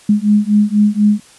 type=beating tone pair; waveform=sine; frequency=206.5 / 210.6 Hz; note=G#3 / G#3; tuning=-10 / +24 cents; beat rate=4.1 Hz; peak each=-12 dBFS; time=0.09-1.2 s; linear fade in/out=5 ms; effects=white hiss -44 dBFS RMS until 1.38 s + resampled to 24000 Hz